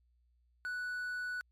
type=tone; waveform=triangle; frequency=1480 Hz; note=F#6; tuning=in tune; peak=-34 dBFS; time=0.65-1.41 s; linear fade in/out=0 ms; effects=added 60 Hz sine -68 dBFS peak until 1.51 s + MP3 64 kbps